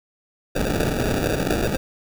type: noise with sample-and-hold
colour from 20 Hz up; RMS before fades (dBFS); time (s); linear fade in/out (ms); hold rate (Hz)
blue; -22; 0.55-1.77; 10; 1050
effects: none